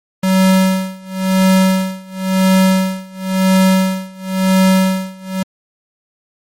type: tone with tremolo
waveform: square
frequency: 188.8 Hz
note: F#3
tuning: 35 cents sharp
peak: -8 dBFS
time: 0.23-5.43 s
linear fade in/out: 5 ms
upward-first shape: sine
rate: 0.96 Hz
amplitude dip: 95%
effects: MP3 64 kbps